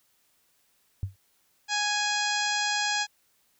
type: tone with exponential decay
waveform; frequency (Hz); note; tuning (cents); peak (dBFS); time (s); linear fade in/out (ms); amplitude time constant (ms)
sine; 96.9; G2; -20; -23; 1.03-1.16; 0; 28
type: harmonic tone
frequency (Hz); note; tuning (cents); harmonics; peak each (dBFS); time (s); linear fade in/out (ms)
830.6; G#5; 0; 1 / 2 / 3 / 4 / 5 / 6 / 7 / 8 / 9; -31 / -30 / -34 / -34 / -35 / -34 / -39 / -37 / -39; 1.68-3.07; 50
effects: white hiss -68 dBFS RMS until 3.59 s